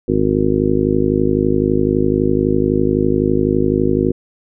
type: harmonic tone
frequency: 51.91 Hz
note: G#1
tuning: in tune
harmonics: 1 / 2 / 3 / 4 / 5 / 6 / 7 / 8 / 9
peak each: -25 / -24 / -22 / -24 / -18 / -23 / -17 / -27 / -22 dBFS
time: 0.08-4.12 s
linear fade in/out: 5 ms
effects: none